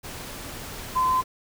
sine tone in noise, 1027 Hz, C6, 33 cents flat, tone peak -19 dBFS, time 0.95-1.22 s, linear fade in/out 20 ms, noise pink, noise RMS -37 dBFS, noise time 0.03-1.24 s, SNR +15 dB, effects none

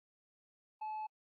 triangle tone with tanh clipping, 862 Hz, A5, 36 cents flat, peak -39 dBFS, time 0.81-1.07 s, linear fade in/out 10 ms, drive 7 dB, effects AAC 32 kbps

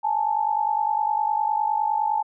sine tone pair together, 838.2 / 888 Hz, G#5 / A5, +16 / +16 cents, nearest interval minor second, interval 100 cents, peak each -23 / -23 dBFS, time 0.03-2.23 s, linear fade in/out 20 ms, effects none

